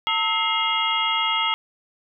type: tone cluster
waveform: sine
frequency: 902 / 1297 / 2114 / 2841 / 3289 Hz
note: A5 / E6 / C7 / F7 / G#7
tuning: +43 / -28 / +17 / +29 / -18 cents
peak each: -26 dBFS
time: 0.07-1.54 s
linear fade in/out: 0 ms
effects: none